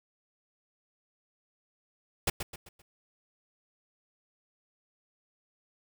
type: noise with echo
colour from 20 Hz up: pink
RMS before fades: -27 dBFS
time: 2.27-2.3 s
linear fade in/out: 5 ms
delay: 130 ms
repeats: 4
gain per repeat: -8 dB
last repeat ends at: 2.82 s
effects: none